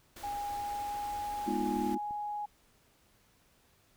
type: band-stop noise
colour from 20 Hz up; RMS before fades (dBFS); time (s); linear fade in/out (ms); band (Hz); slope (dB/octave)
pink; -48; 0.16-1.95; 5; 110 to 210; 96
type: tone with pitch glide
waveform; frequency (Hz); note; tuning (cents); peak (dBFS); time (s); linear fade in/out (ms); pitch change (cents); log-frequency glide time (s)
sine; 817 to 831.8; G#5 to G#5; -29 to +2; -34; 0.23-2.46; 10; +31; 0.34-1.78
type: chord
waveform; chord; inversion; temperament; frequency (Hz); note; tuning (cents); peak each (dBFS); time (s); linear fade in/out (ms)
sine; F half-diminished seventh; first; equal with one note detuned; 207.7 / 246.9 / 311.1 / 350.4; Ab3 / Cb4 / Eb4 / F4; 0 / 0 / 0 / +6; -36; 1.46-1.98; 20
type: click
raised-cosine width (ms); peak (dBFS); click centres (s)
3; -38; 2.109
effects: pink hiss -67 dBFS RMS until 3.96 s